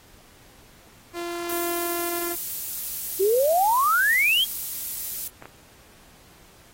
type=tone; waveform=sawtooth; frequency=344.6 Hz; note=F4; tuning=23 cents flat; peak=-25 dBFS; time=1.13-2.36 s; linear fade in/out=50 ms
type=noise; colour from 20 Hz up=violet; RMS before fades=-29 dBFS; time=1.49-5.28 s; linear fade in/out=5 ms
type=exponential sweep; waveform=sine; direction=up; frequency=365.9 to 3322 Hz; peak=-17 dBFS; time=3.19-4.45 s; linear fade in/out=20 ms
type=clicks; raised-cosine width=0.5 ms; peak=-25 dBFS; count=2; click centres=5.424 / 5.456 s
effects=pink hiss -53 dBFS RMS until 6.73 s + AAC 48 kbps